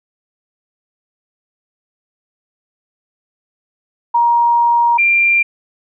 sine tone pair in turn, 944 / 2379 Hz, A#5 / D7, +22 / +22 cents, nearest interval octave + major third, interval 1600 cents, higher second, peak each -9 dBFS, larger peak neither, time 4.14-4.98 / 4.98-5.43 s, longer first, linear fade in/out 10 ms, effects none

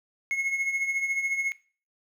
triangle tone with tremolo, 2173 Hz, C#7, 35 cents flat, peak -21 dBFS, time 0.31-1.52 s, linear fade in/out 0 ms, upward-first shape triangle, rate 14 Hz, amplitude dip 65%, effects noise-tail reverb RT60 0.4 s tail -18 dB re dry

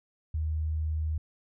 sine tone, 78.1 Hz, D#2, 7 cents sharp, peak -27 dBFS, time 0.34-1.18 s, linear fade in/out 5 ms, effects none

